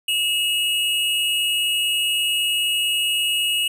square tone pair together, 2637 / 2888 Hz, E7 / F#7, 0 / -43 cents, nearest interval major second, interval 157 cents, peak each -27 / -20 dBFS, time 0.08-3.68 s, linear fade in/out 5 ms, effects none

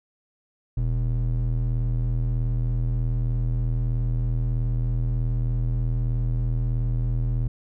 triangle ring-modulated tone, 80.9 Hz, E2, 32 cents flat, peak -16 dBFS, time 0.77-7.48 s, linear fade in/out 5 ms, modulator 39.3 Hz, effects none

